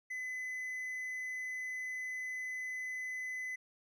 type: tone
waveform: triangle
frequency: 2017 Hz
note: B6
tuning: 36 cents sharp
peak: -36 dBFS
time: 0.1-3.56 s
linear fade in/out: 10 ms
effects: none